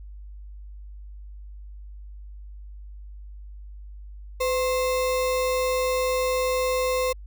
sine tone with sample-and-hold, 508 Hz, B4, 49 cents sharp, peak -21 dBFS, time 4.4-7.13 s, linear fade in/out 10 ms, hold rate 1575 Hz, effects added 50 Hz sine -38 dBFS peak until 7.26 s

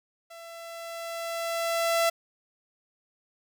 sawtooth tone with level ramp, 670 Hz, E5, 28 cents sharp, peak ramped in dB -40 to -17 dBFS, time 0.3-2.1 s, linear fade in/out 10 ms, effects none

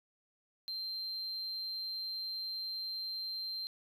sine tone, 4145 Hz, C8, 17 cents flat, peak -35 dBFS, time 0.68-3.67 s, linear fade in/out 0 ms, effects tanh soft clip ceiling -35 dBFS

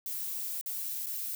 violet noise with dropouts, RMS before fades -36 dBFS, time 0.06-1.35 s, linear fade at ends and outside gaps 1 ms, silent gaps 0.612-0.66 / 1.06-1.067 s, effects none

